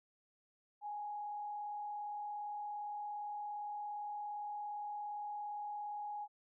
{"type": "tone with frequency modulation", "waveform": "sine", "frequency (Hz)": 830.6, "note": "G#5", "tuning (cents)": 0, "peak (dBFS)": -40, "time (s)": [0.81, 6.28], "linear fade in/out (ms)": 50, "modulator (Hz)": 37.4, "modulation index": 0.38, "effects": []}